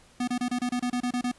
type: tone bursts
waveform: square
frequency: 246.3 Hz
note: B3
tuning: 5 cents flat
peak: -26 dBFS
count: 11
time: 0.2-1.316 s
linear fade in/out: 5 ms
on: 76 ms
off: 28 ms
effects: pink hiss -57 dBFS RMS until 1.38 s + resampled to 24000 Hz